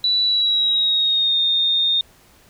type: tone with pitch glide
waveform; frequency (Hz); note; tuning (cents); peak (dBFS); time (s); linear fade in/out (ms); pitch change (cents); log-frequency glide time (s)
sine; 3951 to 3665; B7 to A#7; 0 to -30; -15; 0.04-2.01; 2; -130; 0.24-1.38
effects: pink hiss -52 dBFS RMS until 2.49 s